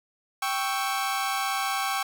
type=chord; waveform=sawtooth; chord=C# diminished; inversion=second; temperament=equal; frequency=784 / 1108.7 / 1318.5 Hz; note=G5 / C#6 / E6; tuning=0 / 0 / 0 cents; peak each=-25 / -26 / -30 dBFS; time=0.42-2.03 s; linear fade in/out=5 ms; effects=none